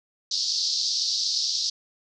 pink band-pass noise, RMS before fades -26 dBFS, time 0.31-1.7 s, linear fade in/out 5 ms, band 4200 to 5500 Hz, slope 48 dB/octave, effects none

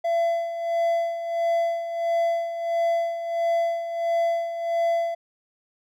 triangle tone with tremolo, 675 Hz, E5, 41 cents sharp, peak -17 dBFS, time 0.04-5.15 s, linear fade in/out 10 ms, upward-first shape sine, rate 1.5 Hz, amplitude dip 65%, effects none

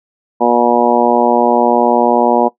harmonic tone, 120.2 Hz, B2, 46 cents flat, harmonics 2 / 3 / 4 / 5 / 6 / 7 / 8, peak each -16 / -16 / -16 / -16 / -16 / -16 / -16 dBFS, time 0.4-2.49 s, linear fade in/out 20 ms, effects noise-tail reverb RT60 0.1 s tail -17 dB re dry

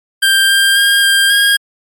25% pulse tone with pitch steps, 1582 / 1591 / 1612 / 1595 / 1627 Hz, G6 / G6 / G6 / G6 / G#6, +15 / +25 / +48 / +30 / -36 cents, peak -4 dBFS, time 0.22-1.57 s, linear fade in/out 10 ms, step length 270 ms, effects MP3 96 kbps

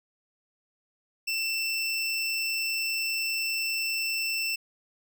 25% pulse tone, 2675 Hz, E7, 25 cents sharp, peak -23 dBFS, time 1.27-4.56 s, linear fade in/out 10 ms, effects none

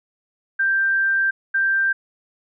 sine tone bursts at uneven times, 1576 Hz, G6, 9 cents sharp, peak -16 dBFS, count 2, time 0.59-1.31 / 1.54-1.93 s, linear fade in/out 10 ms, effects none

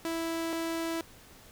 sawtooth tone pair in turn, 329.6 / 329.6 Hz, E4 / E4, 0 / 0 cents, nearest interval unison, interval 0 cents, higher neither, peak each -27 dBFS, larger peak neither, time 0.05-0.53 / 0.53-1.01 s, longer neither, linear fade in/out 0 ms, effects pink hiss -54 dBFS RMS until 1.51 s

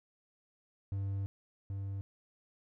triangle tone pair in turn, 98.3 / 98.3 Hz, G2 / G2, +5 / +5 cents, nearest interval unison, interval 0 cents, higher neither, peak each -31 / -34 dBFS, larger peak first, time 0.92-1.26 / 1.7-2.01 s, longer first, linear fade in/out 0 ms, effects none

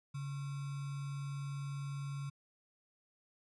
sine tone with sample-and-hold, 140 Hz, C#3, 18 cents sharp, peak -38 dBFS, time 0.14-2.3 s, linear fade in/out 10 ms, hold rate 1225 Hz, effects resampled to 24000 Hz

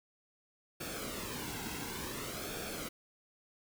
pink noise with flanger, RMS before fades -41 dBFS, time 0.8-2.89 s, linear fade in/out 10 ms, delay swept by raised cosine 1 to 1.7 ms, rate 0.56 Hz, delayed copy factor -0.65, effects none

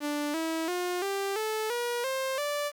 sawtooth tone with pitch steps, 293.7 / 324 / 357.4 / 394.3 / 435 / 479.9 / 529.4 / 584 Hz, D4 / E4 / F4 / G4 / A4 / B4 / C5 / D5, 0 / -30 / +40 / +10 / -20 / -50 / +20 / -10 cents, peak -25 dBFS, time 0-2.72 s, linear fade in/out 50 ms, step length 340 ms, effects 9-bit

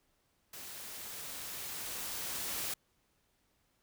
white noise with level ramp, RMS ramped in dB -47 to -37 dBFS, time 0.53-2.74 s, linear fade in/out 5 ms, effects pink hiss -75 dBFS RMS until 3.82 s

